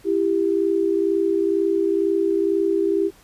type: tone pair together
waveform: sine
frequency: 333 / 395.1 Hz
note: E4 / G4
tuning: +18 / +14 cents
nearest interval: minor third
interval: 296 cents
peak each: -21 / -19 dBFS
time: 0.04-3.11 s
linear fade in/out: 50 ms
effects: pink hiss -52 dBFS RMS until 3.23 s + resampled to 32000 Hz